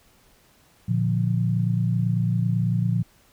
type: chord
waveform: sine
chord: Bb major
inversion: none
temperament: equal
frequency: 116.54 / 146.83 / 174.61 Hz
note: Bb2 / D3 / F3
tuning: 0 / 0 / 0 cents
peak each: -22 / -28 / -24 dBFS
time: 0.88-3.03 s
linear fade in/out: 10 ms
effects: pink hiss -58 dBFS RMS until 3.32 s